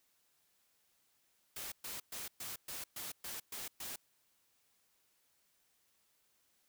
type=noise bursts; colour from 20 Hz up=white; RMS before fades=-44 dBFS; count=9; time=1.56-3.96 s; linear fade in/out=5 ms; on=160 ms; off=120 ms; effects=white hiss -75 dBFS RMS until 6.68 s